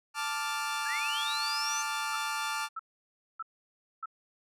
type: chord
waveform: sawtooth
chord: D minor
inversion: second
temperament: equal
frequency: 880 / 1174.7 / 1396.9 Hz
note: A5 / D6 / F6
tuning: 0 / 0 / 0 cents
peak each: -32 dBFS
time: 0.14-2.69 s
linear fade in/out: 50 ms
type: linear sweep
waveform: sine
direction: up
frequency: 1609 to 6320 Hz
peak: -33 dBFS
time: 0.85-1.83 s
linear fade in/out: 20 ms
type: tone bursts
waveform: sine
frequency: 1318.5 Hz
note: E6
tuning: in tune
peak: -34 dBFS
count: 4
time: 2.13-4.058 s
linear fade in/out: 5 ms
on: 32 ms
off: 600 ms
effects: low-pass 12000 Hz 12 dB/octave